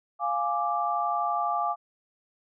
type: chord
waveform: sine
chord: D diminished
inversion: first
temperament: equal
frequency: 698.5 / 830.6 / 1174.7 Hz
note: F5 / Ab5 / D6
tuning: 0 / 0 / 0 cents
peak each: -29 / -30 / -28 dBFS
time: 0.19-1.76 s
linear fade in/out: 50 ms
effects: none